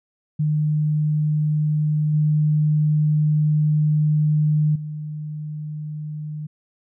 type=tone with level steps; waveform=sine; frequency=151.8 Hz; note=D#3; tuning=42 cents flat; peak=-17 / -15 / -27 dBFS; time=0.39-6.47 s; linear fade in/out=10 ms; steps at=2.13 / 4.75 s; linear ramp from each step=10 ms; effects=none